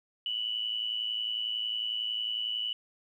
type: tone with amplitude modulation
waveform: sine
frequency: 2960 Hz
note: F#7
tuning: in tune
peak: -27 dBFS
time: 0.26-2.73 s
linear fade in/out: 2 ms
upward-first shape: sine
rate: 111 Hz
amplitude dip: 65%
effects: 11-bit